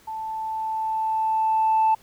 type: tone with level ramp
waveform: sine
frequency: 880 Hz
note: A5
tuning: in tune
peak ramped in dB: -29 to -14 dBFS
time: 0.07-1.95 s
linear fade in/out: 10 ms
effects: tanh soft clip ceiling -13 dBFS + pink hiss -55 dBFS RMS until 2.02 s